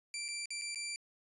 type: tone with dropouts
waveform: 15% pulse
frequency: 2349 Hz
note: D7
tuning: in tune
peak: -31 dBFS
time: 0.14-0.96 s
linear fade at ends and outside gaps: 1 ms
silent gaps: 0.282-0.286 / 0.457-0.505 / 0.614-0.619 / 0.747-0.757 s
effects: resampled to 24000 Hz